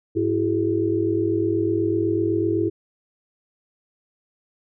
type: tone cluster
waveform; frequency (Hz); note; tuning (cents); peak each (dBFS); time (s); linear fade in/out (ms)
sine; 105.1 / 332 / 379.9 / 419.7; G#2 / E4 / F#4 / G#4; +21 / +12 / +46 / +18; -28 / -21 / -26 / -26; 0.15-2.7; 20
effects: none